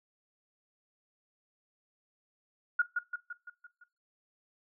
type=tone with echo; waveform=sine; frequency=1434 Hz; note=F6; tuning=45 cents sharp; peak=-22 dBFS; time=2.79-2.82 s; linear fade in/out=5 ms; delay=170 ms; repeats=6; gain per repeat=-5 dB; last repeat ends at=3.84 s; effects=noise-tail reverb RT60 0.3 s tail -21 dB re dry